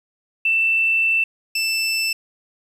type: tone pair in turn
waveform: sine / 25% pulse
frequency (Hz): 2667 / 2654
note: E7 / E7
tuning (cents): +20 / +11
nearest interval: unison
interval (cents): 9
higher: first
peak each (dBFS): -15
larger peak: neither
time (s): 0.45-1.24 / 1.55-2.13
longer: first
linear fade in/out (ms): 5
effects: resampled to 32000 Hz + 8-bit